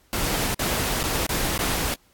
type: noise with dropouts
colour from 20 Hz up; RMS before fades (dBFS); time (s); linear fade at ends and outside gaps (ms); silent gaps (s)
pink; -25; 0.13-1.94; 0; 0.544-0.593 / 1.031-1.039 / 1.266-1.292 / 1.578-1.591
effects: pink hiss -60 dBFS RMS until 2.13 s + AAC 64 kbps